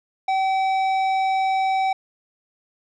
sine tone with tanh clipping, 766 Hz, G5, 40 cents flat, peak -20 dBFS, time 0.28-1.93 s, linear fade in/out 5 ms, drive 11 dB, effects none

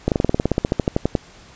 slowing click train, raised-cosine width 2 ms, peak -3 dBFS, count 18, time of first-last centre 0.08-1.152 s, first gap 38 ms, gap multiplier 1.06, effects pink hiss -46 dBFS RMS until 1.55 s + resampled to 16000 Hz

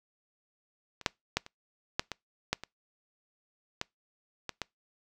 clicks, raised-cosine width 0.2 ms, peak -27 / -7 / -9 / -28 / -9 / -17 / -10 / -23 / -14 / -17 / -15 dBFS, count 11, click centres 1.013 / 1.062 / 1.37 / 1.464 / 1.995 / 2.117 / 2.53 / 2.636 / 3.814 / 4.493 / 4.617 s, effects noise-tail reverb RT60 0.2 s tail -26 dB re dry

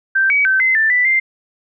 sine tone with pitch steps, 1565 / 2270 / 1543 / 2058 / 1773 / 1981 / 2092 Hz, G6 / C#7 / G6 / C7 / A6 / B6 / C7, -3 / +41 / -28 / -29 / +13 / +5 / -1 cents, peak -11 dBFS, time 0.15-1.2 s, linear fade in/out 10 ms, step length 150 ms, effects none

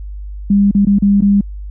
sine tone with dropouts, 200.9 Hz, G3, 43 cents sharp, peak -7 dBFS, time 0.5-1.41 s, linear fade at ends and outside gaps 5 ms, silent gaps 0.712-0.748 / 0.851-0.869 / 0.987-1.022 / 1.208-1.221 s, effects added 50 Hz sine -24 dBFS peak until 1.7 s

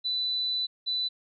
sine tone pair in turn, 3987 / 3987 Hz, B7 / B7, +16 / +16 cents, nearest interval unison, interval 0 cents, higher neither, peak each -26 dBFS, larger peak neither, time 0.04-0.67 / 0.86-1.09 s, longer first, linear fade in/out 20 ms, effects none

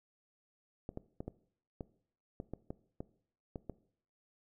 clicks, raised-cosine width 2 ms, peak -27 dBFS, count 11, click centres 0.891 / 0.974 / 1.205 / 1.28 / 1.808 / 2.401 / 2.536 / 2.705 / 3.005 / 3.558 / 3.697 s, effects noise-tail reverb RT60 0.6 s tail -19 dB re dry

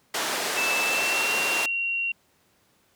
pink band-pass noise, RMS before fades -28 dBFS, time 0.14-1.66 s, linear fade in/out 5 ms, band 470 to 9900 Hz, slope 12 dB/octave
sine tone with pitch glide, 2637 to 2749 Hz, E7 to F7, 0 to -28 cents, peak -24 dBFS, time 0.57-2.12 s, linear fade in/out 5 ms, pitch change +72 cents, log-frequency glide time 0.83-1.31 s
effects pink hiss -64 dBFS RMS until 2.95 s + high-pass 100 Hz 12 dB/octave

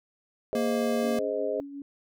sine chord, Ab major, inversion none, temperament just, 415.3 / 519.1 / 623 Hz, Ab4 / C5 / Eb5, 0 / -14 / +2 cents, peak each -31 dBFS, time 0.53-1.6 s, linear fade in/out 0 ms
square tone, 233.1 Hz, A#3, in tune, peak -28 dBFS, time 0.55-1.19 s, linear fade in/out 2 ms
sine tone with tremolo, 281.4 Hz, C#4, 26 cents sharp, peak -35 dBFS, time 1.03-1.82 s, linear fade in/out 2 ms, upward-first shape sine, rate 5.6 Hz, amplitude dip 45%
effects none

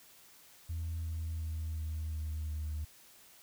sine tone with pitch steps, 82.3 / 81.07 / 79.86 / 78.67 / 77.5 / 76.35 Hz, E2 / E2 / D#2 / D#2 / D#2 / D#2, -2 / -28 / +46 / +20 / -6 / -32 cents, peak -33 dBFS, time 0.69-2.85 s, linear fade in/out 10 ms, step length 360 ms, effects tanh soft clip ceiling -32 dBFS + white hiss -59 dBFS RMS until 3.42 s

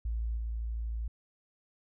sine tone with level steps, 56.4 Hz, A1, 44 cents sharp, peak -30 / -32 dBFS, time 0.05-1.08 s, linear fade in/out 5 ms, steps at 0.37 s, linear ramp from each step 5 ms, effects none

